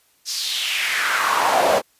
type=noise with high-pass filter sweep; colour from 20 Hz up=brown; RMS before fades=-20 dBFS; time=0.25-1.82 s; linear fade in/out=50 ms; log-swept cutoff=5500 to 510 Hz; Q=3.2; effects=white hiss -60 dBFS RMS until 1.99 s + resampled to 32000 Hz